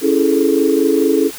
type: chord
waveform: sine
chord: A major seventh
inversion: first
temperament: equal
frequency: 277.2 / 329.6 / 415.3 / 440 Hz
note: C#4 / E4 / G#4 / A4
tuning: 0 / 0 / 0 / 0 cents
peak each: -16 dBFS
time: 0.01-1.31 s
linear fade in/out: 50 ms
effects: tanh soft clip ceiling 0 dBFS + white hiss -32 dBFS RMS until 1.38 s